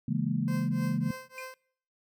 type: chord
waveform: sine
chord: A# half-diminished seventh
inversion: first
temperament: equal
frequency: 138.59 / 164.81 / 207.7 / 233.1 Hz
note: C#3 / E3 / G#3 / A#3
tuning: 0 / 0 / 0 / 0 cents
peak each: -32 dBFS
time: 0.08-1.11 s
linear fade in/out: 5 ms
type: tone with tremolo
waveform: 15% pulse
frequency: 518 Hz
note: C5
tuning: 17 cents flat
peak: -32 dBFS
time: 0.48-1.54 s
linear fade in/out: 0 ms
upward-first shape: triangle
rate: 3.4 Hz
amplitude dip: 100%
type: tone with exponential decay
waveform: triangle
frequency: 2435 Hz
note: D#7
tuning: 38 cents flat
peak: -34 dBFS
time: 1.38-1.5 s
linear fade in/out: 1 ms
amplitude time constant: 26 ms
effects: noise-tail reverb RT60 0.6 s tail -23 dB re dry

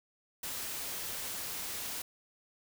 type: noise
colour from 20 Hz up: white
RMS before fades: -39 dBFS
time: 0.43-2.02 s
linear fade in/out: 5 ms
effects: none

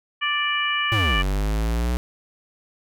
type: harmonic tone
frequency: 587.3 Hz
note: D5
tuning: in tune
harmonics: 2 / 3 / 4 / 5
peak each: -26 / -26 / -26 / -26 dBFS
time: 0.21-1.23 s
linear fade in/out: 20 ms
type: linear two-way sweep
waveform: square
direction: down then up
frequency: 116.8 to 46.25 to 61.6 Hz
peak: -21 dBFS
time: 0.92-1.97 s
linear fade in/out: 0 ms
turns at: 1.19 s
effects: none

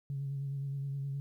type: tone with vibrato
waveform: sine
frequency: 138.59 Hz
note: C#3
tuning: in tune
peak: -33 dBFS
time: 0.1-1.2 s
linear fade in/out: 0 ms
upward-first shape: sine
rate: 9.6 Hz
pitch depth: 28 cents each way
effects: tanh soft clip ceiling -29 dBFS + 12-bit

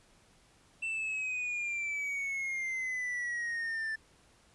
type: exponential sweep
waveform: triangle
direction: down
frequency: 2685 to 1760 Hz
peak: -31 dBFS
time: 0.82-3.96 s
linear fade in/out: 10 ms
effects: pink hiss -64 dBFS RMS until 4.54 s + resampled to 24000 Hz

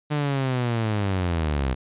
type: linear sweep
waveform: sawtooth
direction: down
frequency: 151.1 to 62.1 Hz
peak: -18 dBFS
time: 0.1-1.75 s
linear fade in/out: 20 ms
effects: resampled to 8000 Hz

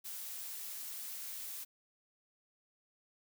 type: noise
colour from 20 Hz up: blue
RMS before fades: -44 dBFS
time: 0.04-1.65 s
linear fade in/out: 20 ms
effects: none

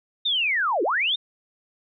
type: linear two-way sweep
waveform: sine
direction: down then up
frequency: 3729 to 311.1 to 3729 Hz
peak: -20 dBFS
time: 0.25-1.16 s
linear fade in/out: 10 ms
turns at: 0.83 s
effects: none

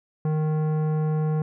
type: tone with tanh clipping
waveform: sine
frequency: 154.7 Hz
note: D#3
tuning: 10 cents flat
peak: -23 dBFS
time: 0.25-1.42 s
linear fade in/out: 2 ms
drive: 14 dB
effects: none

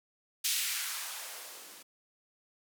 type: noise with band-pass filter sweep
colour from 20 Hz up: violet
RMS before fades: -37 dBFS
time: 0.44-1.83 s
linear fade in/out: 10 ms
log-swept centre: 3200 to 240 Hz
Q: 1.2
effects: none

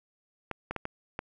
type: clicks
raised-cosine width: 0.5 ms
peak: -18 dBFS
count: 5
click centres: 0.513 / 0.71 / 0.763 / 0.854 / 1.191 s
effects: none

